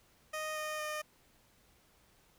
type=tone with pitch steps; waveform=15% pulse; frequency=620 / 614.7 / 609.3 Hz; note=D#5 / D#5 / D#5; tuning=-6 / -21 / -36 cents; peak=-30 dBFS; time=0.33-1.02 s; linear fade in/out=10 ms; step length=230 ms; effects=pink hiss -67 dBFS RMS until 2.38 s